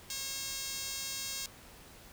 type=tone with band-pass filter; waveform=5% pulse; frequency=542 Hz; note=C#5; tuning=39 cents flat; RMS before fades=-39 dBFS; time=0.1-1.46 s; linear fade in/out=2 ms; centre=10000 Hz; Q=0.72; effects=pink hiss -54 dBFS RMS until 2.12 s